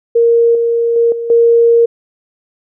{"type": "tone with level steps", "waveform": "sine", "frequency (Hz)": 466.2, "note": "A#4", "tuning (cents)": 0, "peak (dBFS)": [-6, -10, -7, -17, -5], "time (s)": [0.15, 1.86], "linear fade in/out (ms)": 10, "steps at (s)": [0.55, 0.96, 1.12, 1.3], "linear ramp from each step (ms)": 2, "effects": []}